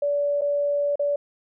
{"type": "tone with dropouts", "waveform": "sine", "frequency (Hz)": 576, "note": "D5", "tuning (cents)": -34, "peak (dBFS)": -20, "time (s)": [0.02, 1.16], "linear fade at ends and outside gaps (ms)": 5, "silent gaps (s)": [[0.411, 0.417], [0.957, 0.994]], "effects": []}